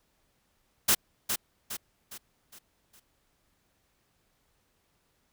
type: noise with echo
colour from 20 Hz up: white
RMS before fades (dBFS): -22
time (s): 0.88-0.95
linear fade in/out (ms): 10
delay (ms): 410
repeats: 5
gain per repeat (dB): -7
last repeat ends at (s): 3
effects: pink hiss -72 dBFS RMS until 5.32 s